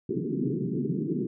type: band-pass noise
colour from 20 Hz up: pink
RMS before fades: -29 dBFS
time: 0.09-1.27 s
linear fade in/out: 5 ms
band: 130 to 420 Hz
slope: 96 dB/octave
effects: none